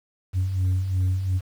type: beating tone pair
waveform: sine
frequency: 90.8 / 93.6 Hz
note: F#2 / F#2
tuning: -32 / +20 cents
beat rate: 2.8 Hz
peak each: -26 / -19 dBFS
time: 0.33-1.41 s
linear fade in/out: 50 ms
effects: tanh soft clip ceiling -18 dBFS + 8-bit